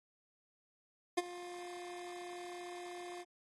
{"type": "tone with ADSR envelope", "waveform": "25% pulse", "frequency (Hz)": 353.4, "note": "F4", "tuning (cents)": 21, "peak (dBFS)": -24, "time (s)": [1.17, 3.25], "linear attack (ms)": 12, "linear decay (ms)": 29, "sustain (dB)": -17, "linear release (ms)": 41, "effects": ["AAC 32 kbps"]}